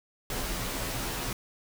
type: noise with comb filter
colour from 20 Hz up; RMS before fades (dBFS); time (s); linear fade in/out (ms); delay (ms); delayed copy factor
pink; -33; 0.3-1.33; 2; 13; -1
effects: none